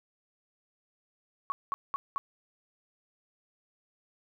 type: tone bursts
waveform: sine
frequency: 1114 Hz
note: C#6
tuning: 8 cents sharp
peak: -28 dBFS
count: 4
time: 1.5-2.18 s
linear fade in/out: 0 ms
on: 20 ms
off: 200 ms
effects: none